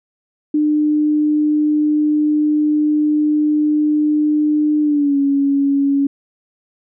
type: tone with pitch glide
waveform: sine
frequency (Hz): 301.1 to 279.3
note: D4 to C#4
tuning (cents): +43 to +13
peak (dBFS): -12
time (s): 0.54-6.07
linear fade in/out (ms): 5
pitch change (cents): -130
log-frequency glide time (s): 4.82-5.17
effects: none